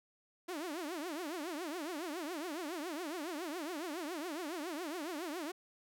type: tone with vibrato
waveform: sawtooth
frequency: 325.8 Hz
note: E4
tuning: 20 cents flat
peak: -35 dBFS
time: 0.48-5.52 s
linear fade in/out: 10 ms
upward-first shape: triangle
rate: 7.2 Hz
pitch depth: 280 cents each way
effects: none